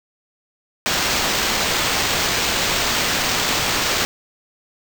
violet noise with sample-and-hold, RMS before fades -20 dBFS, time 0.86-4.05 s, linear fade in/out 0 ms, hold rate 11025 Hz, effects none

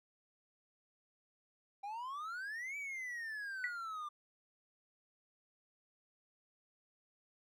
triangle exponential two-way sweep, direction up then down, 784 to 2320 to 1182 Hz, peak -39 dBFS, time 1.83-4.09 s, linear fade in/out 10 ms, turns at 2.77 s
sine tone with exponential decay, 1960 Hz, B6, 14 cents flat, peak -31 dBFS, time 3.64-3.77 s, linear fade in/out 1 ms, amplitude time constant 27 ms
effects none

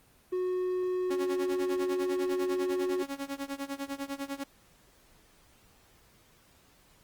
triangle tone, 366 Hz, F#4, 19 cents flat, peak -26 dBFS, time 0.32-3.03 s, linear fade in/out 10 ms
sawtooth tone with tremolo, 277.4 Hz, C#4, 1 cent sharp, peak -28 dBFS, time 1.1-4.44 s, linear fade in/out 10 ms, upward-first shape sine, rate 10 Hz, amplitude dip 90%
effects pink hiss -62 dBFS RMS until 7.03 s + Opus 24 kbps

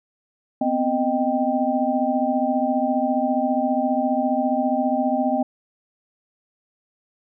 sine tone cluster, 247.4 / 262.2 / 620 / 785 Hz, B3 / C4 / D#5 / G5, +3 / +4 / -6 / +2 cents, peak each -24 dBFS, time 0.61-5.43 s, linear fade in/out 5 ms, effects none

